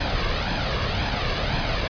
pink noise with flanger, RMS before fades -24 dBFS, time 0-1.88 s, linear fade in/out 10 ms, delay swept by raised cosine 1.2 to 1.8 ms, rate 1.9 Hz, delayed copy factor +0.5, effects resampled to 11025 Hz

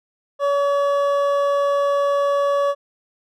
triangle tone pair together, 566 / 1135.6 Hz, C#5 / C#6, +36 / +41 cents, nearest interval octave, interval 1205 cents, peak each -15 / -21 dBFS, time 0.39-2.75 s, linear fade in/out 50 ms, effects none

